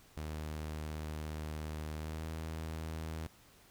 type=tone with pitch glide; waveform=sawtooth; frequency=77.1 to 79.87 Hz; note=D#2 to D#2; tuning=-15 to +46 cents; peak=-35 dBFS; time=0.17-3.27 s; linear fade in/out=0 ms; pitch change=+61 cents; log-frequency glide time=1.98-2.28 s; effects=pink hiss -62 dBFS RMS until 3.7 s